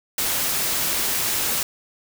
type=noise; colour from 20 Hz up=white; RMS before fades=-23 dBFS; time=0.18-1.63 s; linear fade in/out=2 ms; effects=none